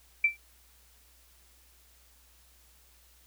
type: tone with exponential decay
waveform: sine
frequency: 2339 Hz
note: D7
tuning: 8 cents flat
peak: -17 dBFS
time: 0.24-0.37 s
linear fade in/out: 5 ms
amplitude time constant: 28 ms
effects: added 60 Hz sine -62 dBFS peak until 3.26 s + white hiss -62 dBFS RMS until 3.26 s